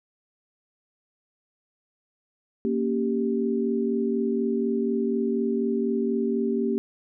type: chord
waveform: sine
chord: G diminished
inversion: first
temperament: equal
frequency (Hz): 233.1 / 277.2 / 392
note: Bb3 / Db4 / G4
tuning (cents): 0 / 0 / 0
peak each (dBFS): -25 / -30 / -26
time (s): 2.65-6.78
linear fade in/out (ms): 0
effects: none